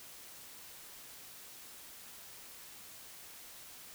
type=silence; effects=white hiss -52 dBFS RMS until 3.94 s